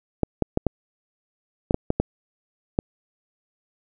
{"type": "clicks", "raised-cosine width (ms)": 2, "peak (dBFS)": -6, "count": 9, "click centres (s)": [0.233, 0.423, 0.574, 0.667, 1.709, 1.744, 1.904, 2, 2.789], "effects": []}